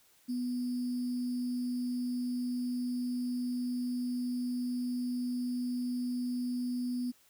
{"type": "tone with sample-and-hold", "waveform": "sine", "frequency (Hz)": 246.9, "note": "B3", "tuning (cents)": 0, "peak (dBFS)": -31, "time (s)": [0.28, 7.12], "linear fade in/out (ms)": 20, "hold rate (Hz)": 4900, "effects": ["white hiss -65 dBFS RMS until 7.29 s"]}